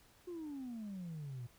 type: exponential sweep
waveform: sine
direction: down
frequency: 363.8 to 117.1 Hz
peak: -40 dBFS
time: 0.27-1.47 s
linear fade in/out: 10 ms
effects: tanh soft clip ceiling -40 dBFS + pink hiss -66 dBFS RMS until 1.58 s